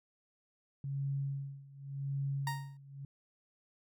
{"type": "tone with tremolo", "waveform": "sine", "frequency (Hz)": 138.59, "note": "C#3", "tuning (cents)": 0, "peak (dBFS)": -32, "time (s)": [0.84, 3.05], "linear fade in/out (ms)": 2, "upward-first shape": "sine", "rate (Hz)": 0.88, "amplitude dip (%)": 90}
{"type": "tone with exponential decay", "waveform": "30% pulse", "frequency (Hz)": 932.3, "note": "A#5", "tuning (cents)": 0, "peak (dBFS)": -30, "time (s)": [2.47, 2.77], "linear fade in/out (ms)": 2, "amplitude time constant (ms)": 64}
{"effects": []}